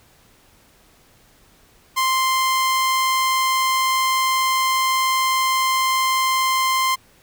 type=tone; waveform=sawtooth; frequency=1046.5 Hz; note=C6; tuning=in tune; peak=-13 dBFS; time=1.96-6.96 s; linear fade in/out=20 ms; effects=pink hiss -54 dBFS RMS until 7.22 s

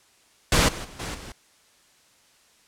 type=noise with level steps; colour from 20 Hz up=pink; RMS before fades=-18 / -34 / -44 / -32 / -40 dBFS; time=0.52-1.32 s; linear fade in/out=2 ms; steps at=0.68 / 0.84 / 0.99 / 1.14 s; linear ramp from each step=10 ms; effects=white hiss -59 dBFS RMS until 2.67 s + low-pass 9000 Hz 12 dB/octave

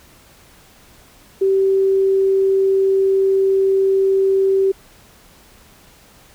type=tone; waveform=sine; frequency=386.7 Hz; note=G4; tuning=24 cents flat; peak=-12 dBFS; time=1.41-4.72 s; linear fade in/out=10 ms; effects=pink hiss -48 dBFS RMS until 6.34 s

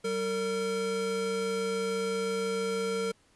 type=tone pair together; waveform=square; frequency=191.8 / 456.2 Hz; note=G3 / A#4; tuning=-37 / -37 cents; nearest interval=octave + minor third; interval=1500 cents; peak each=-37 / -30 dBFS; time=0.04-3.12 s; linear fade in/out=10 ms; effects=pink hiss -65 dBFS RMS until 3.35 s + resampled to 24000 Hz

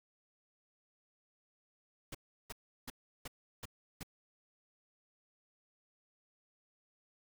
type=noise bursts; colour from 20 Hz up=pink; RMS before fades=-44 dBFS; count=6; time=2.12-4.032 s; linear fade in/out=5 ms; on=27 ms; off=350 ms; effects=none

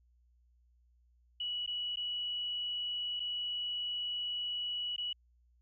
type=tone with dropouts; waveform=sine; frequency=2936 Hz; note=F#7; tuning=14 cents flat; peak=-34 dBFS; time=1.4-5.13 s; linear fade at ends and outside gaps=5 ms; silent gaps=1.663-1.675 / 1.959-1.97 / 3.197-3.201 / 4.963-4.98 s; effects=added 60 Hz sine -65 dBFS peak until 5.61 s

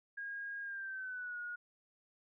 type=tone with pitch glide; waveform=sine; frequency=1630 to 1443.8 Hz; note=G#6 to F#6; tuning=-33 to -43 cents; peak=-40 dBFS; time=0.17-1.56 s; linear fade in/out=10 ms; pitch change=-210 cents; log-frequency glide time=0.62-1.39 s; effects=none

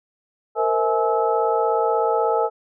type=tone cluster; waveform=sine; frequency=457.6 / 514 / 648 / 846 / 1302 Hz; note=A#4 / C5 / E5 / G#5 / E6; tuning=-32 / -31 / -30 / +32 / -22 cents; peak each=-21 / -26 / -25 / -22 / -27 dBFS; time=0.55-2.5 s; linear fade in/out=50 ms; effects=none

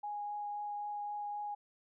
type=tone with vibrato; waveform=sine; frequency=827 Hz; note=G#5; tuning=8 cents flat; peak=-37 dBFS; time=0.03-1.55 s; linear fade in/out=10 ms; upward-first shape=triangle; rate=3.8 Hz; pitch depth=9 cents each way; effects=none

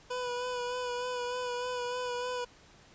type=tone with vibrato; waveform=25% pulse; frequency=493.9 Hz; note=B4; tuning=in tune; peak=-29 dBFS; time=0.1-2.45 s; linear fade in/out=10 ms; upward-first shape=sine; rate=3.3 Hz; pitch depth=25 cents each way; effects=pink hiss -58 dBFS RMS until 2.94 s + resampled to 16000 Hz

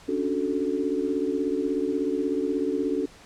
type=chord; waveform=sine; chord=D major seventh; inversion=third; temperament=equal; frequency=277.2 / 293.7 / 370 / 440 Hz; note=C#4 / D4 / F#4 / A4; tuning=0 / 0 / 0 / 0 cents; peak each=-29 dBFS; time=0.08-3.06 s; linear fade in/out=10 ms; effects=pink hiss -50 dBFS RMS until 3.25 s + low-pass 8000 Hz 12 dB/octave

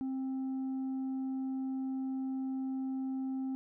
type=tone with tanh clipping; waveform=sine; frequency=264.1 Hz; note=C4; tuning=16 cents sharp; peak=-34 dBFS; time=0.01-3.55 s; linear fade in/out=0 ms; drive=3 dB; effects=none

